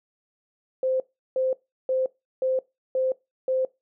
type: tone bursts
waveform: sine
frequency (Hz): 520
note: C5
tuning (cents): -11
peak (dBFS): -21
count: 6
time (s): 0.83-3.65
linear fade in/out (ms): 2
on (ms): 170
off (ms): 360
effects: noise-tail reverb RT60 0.2 s tail -20 dB re dry